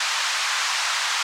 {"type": "band-pass noise", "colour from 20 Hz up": "pink", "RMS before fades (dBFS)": -24, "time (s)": [0, 1.23], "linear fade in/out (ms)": 5, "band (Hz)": [1000, 7000], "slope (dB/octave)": 24, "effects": []}